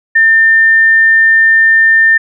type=tone; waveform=sine; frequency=1800 Hz; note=A6; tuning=39 cents sharp; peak=-4 dBFS; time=0.15-2.18 s; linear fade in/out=10 ms; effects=none